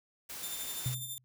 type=noise; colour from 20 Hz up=white; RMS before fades=-43 dBFS; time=0.29-0.95 s; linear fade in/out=10 ms
type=tone with tremolo; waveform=5% pulse; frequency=3580 Hz; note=A7; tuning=29 cents sharp; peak=-29 dBFS; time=0.43-1.18 s; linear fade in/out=0 ms; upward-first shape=sine; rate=12 Hz; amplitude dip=50%
type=tone with exponential decay; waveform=sine; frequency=126.9 Hz; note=B2; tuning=47 cents sharp; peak=-28 dBFS; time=0.86-1.24 s; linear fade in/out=0 ms; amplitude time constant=82 ms
effects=none